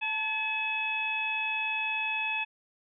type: harmonic tone with a mistuned harmonic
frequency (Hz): 855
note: A5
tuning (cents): -50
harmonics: 1 / 2 / 3 / 4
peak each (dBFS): -36 / -41 / -29 / -41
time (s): 0.01-2.45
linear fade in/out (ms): 20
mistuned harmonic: 1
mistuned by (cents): +53
effects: none